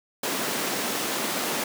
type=high-pass noise; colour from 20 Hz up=pink; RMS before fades=-28 dBFS; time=0.23-1.64 s; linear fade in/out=5 ms; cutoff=200 Hz; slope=24 dB/octave; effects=none